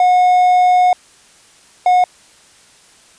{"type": "tone pair in turn", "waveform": "triangle", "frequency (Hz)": [726, 726], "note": ["F#5", "F#5"], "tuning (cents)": [-33, -33], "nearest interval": "unison", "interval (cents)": 0, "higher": "neither", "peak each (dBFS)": -6, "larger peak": "neither", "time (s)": [[0, 0.93], [1.86, 2.04]], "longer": "first", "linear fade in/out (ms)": 2, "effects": ["white hiss -47 dBFS RMS until 3.18 s", "resampled to 22050 Hz"]}